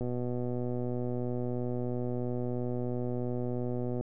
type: click train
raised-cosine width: 2 ms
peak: -22 dBFS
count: 493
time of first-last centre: 0.01-4.01 s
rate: 123 Hz
effects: none